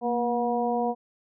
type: harmonic tone with a mistuned harmonic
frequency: 240.6 Hz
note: B3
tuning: 45 cents flat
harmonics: 1 / 2 / 3 / 4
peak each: -29 / -28 / -27 / -33 dBFS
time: 0.01-0.95 s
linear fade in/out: 50 ms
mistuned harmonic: 1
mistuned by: -43 cents
effects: none